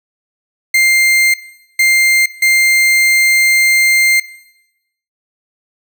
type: tone bursts at uneven times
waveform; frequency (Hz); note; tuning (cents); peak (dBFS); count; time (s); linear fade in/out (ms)
40% pulse; 2100; C7; +6; -7; 3; 0.74-1.34 / 1.79-2.26 / 2.42-4.2; 5
effects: noise-tail reverb RT60 0.9 s tail -18 dB re dry